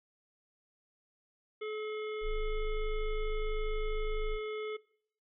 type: harmonic tone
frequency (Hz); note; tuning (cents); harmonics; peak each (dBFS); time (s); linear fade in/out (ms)
429.3; A4; -43; 1 / 3 / 5 / 7 / 8; -36 / -47 / -46 / -55 / -54; 1.61-4.77; 10
type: tone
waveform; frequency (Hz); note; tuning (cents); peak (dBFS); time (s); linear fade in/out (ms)
sine; 26.12; G#0; +11; -32; 2.21-4.39; 50
effects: noise-tail reverb RT60 0.6 s tail -20 dB re dry